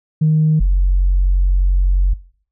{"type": "tone pair in turn", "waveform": "sine", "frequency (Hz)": [155.56, 45.8], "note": ["D#3", "F#1"], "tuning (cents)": [0, -17], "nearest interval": "octave + major sixth", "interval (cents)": 2117, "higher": "first", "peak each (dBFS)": -9, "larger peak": "neither", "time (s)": [[0.21, 0.6], [0.6, 2.14]], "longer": "second", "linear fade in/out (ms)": 10, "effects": ["noise-tail reverb RT60 0.5 s tail -20 dB re dry", "tanh soft clip ceiling -6 dBFS"]}